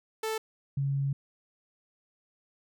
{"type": "tone pair in turn", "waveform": ["sawtooth", "sine"], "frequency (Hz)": [440, 138.59], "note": ["A4", "C#3"], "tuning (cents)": [0, 0], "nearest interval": "octave + minor sixth", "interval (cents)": 2000, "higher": "first", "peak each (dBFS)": -26, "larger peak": "neither", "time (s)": [[0.23, 0.38], [0.77, 1.13]], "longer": "second", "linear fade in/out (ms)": 5, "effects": []}